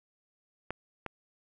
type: clicks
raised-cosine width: 0.5 ms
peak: -19 / -21 dBFS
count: 2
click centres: 0.706 / 1.063 s
effects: none